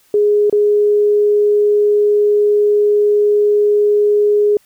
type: tone with dropouts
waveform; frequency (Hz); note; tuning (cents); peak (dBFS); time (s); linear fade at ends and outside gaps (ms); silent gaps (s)
sine; 415.3; G#4; 0; -9; 0.14-4.57; 2; 0.498-0.526
effects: white hiss -54 dBFS RMS until 4.65 s